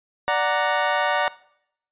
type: chord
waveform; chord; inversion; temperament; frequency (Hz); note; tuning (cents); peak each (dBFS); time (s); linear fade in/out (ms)
25% pulse; D augmented; none; equal; 587.3 / 740 / 932.3; D5 / F#5 / A#5; 0 / 0 / 0; -20; 0.28-1.28; 0
effects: noise-tail reverb RT60 0.7 s tail -20 dB re dry + resampled to 8000 Hz